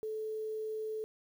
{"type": "tone with quantisation", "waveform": "sine", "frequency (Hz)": 435.1, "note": "A4", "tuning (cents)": -19, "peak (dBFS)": -35, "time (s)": [0.03, 1.04], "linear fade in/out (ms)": 0, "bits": 10, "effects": []}